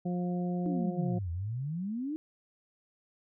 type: harmonic tone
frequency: 177.7 Hz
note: F3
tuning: 30 cents sharp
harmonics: 1 / 2 / 3 / 4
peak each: -30 / -39 / -43 / -43 dBFS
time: 0.05-1.19 s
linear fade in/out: 10 ms
type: exponential two-way sweep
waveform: sine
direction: down then up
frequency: 320 to 81.8 to 320 Hz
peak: -32 dBFS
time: 0.66-2.16 s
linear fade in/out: 0 ms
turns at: 1.31 s
effects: none